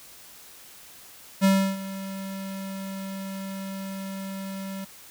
square tone with ADSR envelope, 193.6 Hz, G3, 21 cents flat, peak -16 dBFS, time 1.41-4.85 s, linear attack 34 ms, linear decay 320 ms, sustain -17 dB, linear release 11 ms, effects white hiss -48 dBFS RMS until 5.1 s

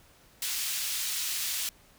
pink high-pass noise, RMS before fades -32 dBFS, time 0.42-1.69 s, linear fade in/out 2 ms, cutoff 3200 Hz, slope 12 dB/octave, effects pink hiss -59 dBFS RMS until 1.98 s

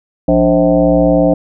sine tone with frequency modulation, 408.8 Hz, G#4, 27 cents flat, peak -7 dBFS, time 0.28-1.34 s, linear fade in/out 5 ms, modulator 117 Hz, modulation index 2.3, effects none

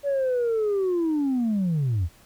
sine linear sweep, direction down, 574 to 76 Hz, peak -19 dBFS, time 0.03-2.09 s, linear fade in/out 50 ms, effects tanh soft clip ceiling -19 dBFS + pink hiss -55 dBFS RMS until 2.25 s

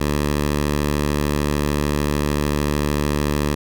10% pulse tone, 73.42 Hz, D2, in tune, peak -10 dBFS, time 0-3.55 s, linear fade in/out 10 ms, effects none

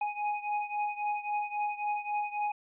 square beating tone pair, 830.6 / 834.3 Hz, G#5 / G#5, 0 / +8 cents, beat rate 3.7 Hz, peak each -33 / -36 dBFS, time 0.01-2.52 s, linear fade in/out 5 ms, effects resampled to 8000 Hz

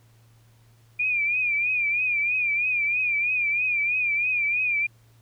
sine tone with vibrato, 2414 Hz, D7, 47 cents sharp, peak -21 dBFS, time 0.99-4.87 s, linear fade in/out 10 ms, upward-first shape triangle, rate 3.1 Hz, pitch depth 96 cents each way, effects added 114 Hz sine -54 dBFS peak until 5.21 s + pink hiss -63 dBFS RMS until 5.21 s

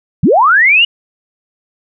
sine linear sweep, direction up, 112.4 to 2936 Hz, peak -5 dBFS, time 0.23-0.85 s, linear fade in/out 5 ms, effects none

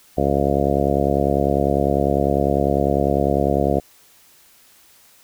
harmonic tone, 70 Hz, C#2, 18 cents sharp, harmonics 1 / 2 / 3 / 4 / 5 / 6 / 7 / 8 / 9 / 10, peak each -25 / -25 / -25 / -25 / -25 / -25 / -25 / -25 / -25 / -25 dBFS, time 0.17-3.8 s, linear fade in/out 10 ms, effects white hiss -52 dBFS RMS until 5.23 s

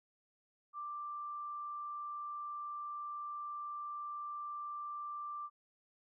sine tone, 1179 Hz, D6, 6 cents sharp, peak -40 dBFS, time 0.73-5.5 s, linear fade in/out 50 ms, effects none

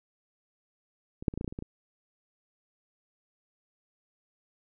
clicks, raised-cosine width 3 ms, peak -26 / -11 / -26 / -20 / -20 / -21 / -19 / -27 / -23 / -25 dBFS, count 10, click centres 1.225 / 1.282 / 1.339 / 1.376 / 1.411 / 1.445 / 1.478 / 1.525 / 1.589 / 1.624 s, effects none

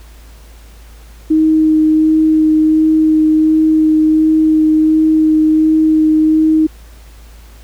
sine tone with vibrato, 313 Hz, D#4, 10 cents sharp, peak -7 dBFS, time 1.3-6.67 s, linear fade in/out 10 ms, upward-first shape sine, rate 1.4 Hz, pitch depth 10 cents each way, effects added 55 Hz sine -35 dBFS peak until 7.63 s + pink hiss -45 dBFS RMS until 7.63 s

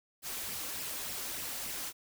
white noise with flanger, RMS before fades -39 dBFS, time 0.22-1.93 s, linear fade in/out 50 ms, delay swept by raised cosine 0.37 to 3.87 ms, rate 3.4 Hz, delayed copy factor +0.5, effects none

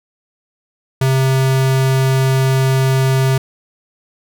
square tone, 132.6 Hz, C3, 23 cents sharp, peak -12 dBFS, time 1.01-3.38 s, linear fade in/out 5 ms, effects none

